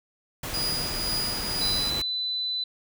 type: noise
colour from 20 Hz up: pink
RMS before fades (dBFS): -33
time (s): 0.43-2.02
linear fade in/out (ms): 5
type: tone with tremolo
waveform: 40% pulse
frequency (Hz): 4905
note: D#8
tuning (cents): -26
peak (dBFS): -24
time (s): 0.54-1.9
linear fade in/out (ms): 0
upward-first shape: triangle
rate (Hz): 2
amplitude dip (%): 55
type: tone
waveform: sine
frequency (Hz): 4000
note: B7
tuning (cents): +21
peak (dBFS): -26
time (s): 1.61-2.64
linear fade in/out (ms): 5
effects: none